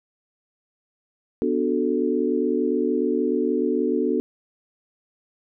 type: chord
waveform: sine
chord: B minor seventh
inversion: none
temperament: equal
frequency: 246.9 / 293.7 / 370 / 440 Hz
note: B3 / D4 / F#4 / A4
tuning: 0 / 0 / 0 / 0 cents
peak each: -25 dBFS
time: 1.42-4.2 s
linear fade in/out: 0 ms
effects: none

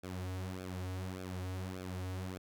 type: tone with flanger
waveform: sawtooth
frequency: 92.5 Hz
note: F#2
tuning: in tune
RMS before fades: -41 dBFS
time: 0.03-2.38 s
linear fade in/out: 10 ms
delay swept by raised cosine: 1 to 5.2 ms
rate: 1.7 Hz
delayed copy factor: -0.8
effects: none

